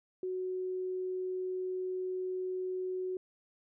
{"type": "tone", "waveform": "sine", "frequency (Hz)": 370, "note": "F#4", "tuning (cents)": 0, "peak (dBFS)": -33, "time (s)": [0.23, 3.17], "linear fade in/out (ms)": 2, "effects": []}